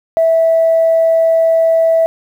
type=tone; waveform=sine; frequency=655 Hz; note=E5; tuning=11 cents flat; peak=-7 dBFS; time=0.17-2.06 s; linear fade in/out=0 ms; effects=tanh soft clip ceiling -3 dBFS + 7-bit